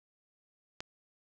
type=click; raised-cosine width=0.2 ms; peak=-21 dBFS; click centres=0.805 s; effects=none